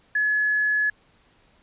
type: tone with quantisation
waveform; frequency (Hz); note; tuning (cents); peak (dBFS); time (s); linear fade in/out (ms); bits
sine; 1702; G#6; +42; -19; 0.15-0.9; 5; 8
effects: pink hiss -60 dBFS RMS until 1.62 s + resampled to 8000 Hz